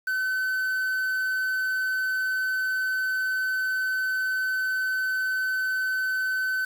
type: tone with quantisation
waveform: triangle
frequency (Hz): 1521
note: F#6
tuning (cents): +47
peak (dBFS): -22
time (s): 0.07-6.65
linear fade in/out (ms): 5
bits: 7
effects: none